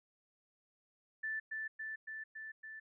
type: tone with echo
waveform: sine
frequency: 1760 Hz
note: A6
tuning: in tune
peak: -36 dBFS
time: 1.23-1.4 s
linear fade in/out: 10 ms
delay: 280 ms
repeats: 5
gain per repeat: -2 dB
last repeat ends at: 2.8 s
effects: none